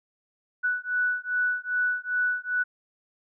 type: beating tone pair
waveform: sine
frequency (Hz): 1480 / 1482.5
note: F#6 / F#6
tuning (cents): 0 / +3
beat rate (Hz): 2.5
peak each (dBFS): -27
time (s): 0.63-2.64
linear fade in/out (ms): 20
effects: none